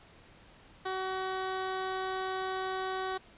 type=tone; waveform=15% pulse; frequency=377.1 Hz; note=F#4; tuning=33 cents sharp; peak=-26 dBFS; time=0.85-3.18 s; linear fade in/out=10 ms; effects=pink hiss -57 dBFS RMS until 3.37 s + resampled to 8000 Hz